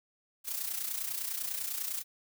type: noise with amplitude modulation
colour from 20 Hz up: blue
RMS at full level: -33 dBFS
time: 0.44-2.04 s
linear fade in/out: 50 ms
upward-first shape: sine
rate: 30 Hz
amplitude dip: 65%
effects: none